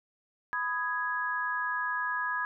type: chord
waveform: sine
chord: G# minor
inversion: first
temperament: just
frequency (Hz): 996.7 / 1245.9 / 1661.2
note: B5 / D#6 / G#6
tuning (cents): +16 / +2 / 0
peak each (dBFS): -34 / -36 / -31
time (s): 0.53-2.45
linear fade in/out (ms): 0
effects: none